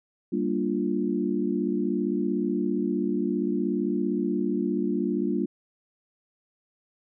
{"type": "chord", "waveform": "sine", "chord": "G minor seventh", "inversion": "none", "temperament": "equal", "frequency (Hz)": [196, 233.1, 293.7, 349.2], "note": ["G3", "Bb3", "D4", "F4"], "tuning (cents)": [0, 0, 0, 0], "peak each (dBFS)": -29, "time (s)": [0.32, 5.46], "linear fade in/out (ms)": 10, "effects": []}